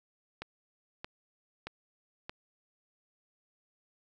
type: click train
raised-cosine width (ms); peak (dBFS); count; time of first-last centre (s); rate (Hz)
0.3; -23; 4; 0.42-2.295; 1.6
effects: none